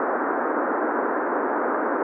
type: band-pass noise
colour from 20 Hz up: pink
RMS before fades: -24 dBFS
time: 0-2.03 s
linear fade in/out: 2 ms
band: 260 to 1600 Hz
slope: 48 dB/octave
effects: none